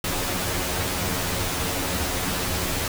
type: noise with comb filter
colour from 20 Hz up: pink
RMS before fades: -26 dBFS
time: 0.04-2.88 s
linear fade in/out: 2 ms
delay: 11 ms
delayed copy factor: +0.85
effects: none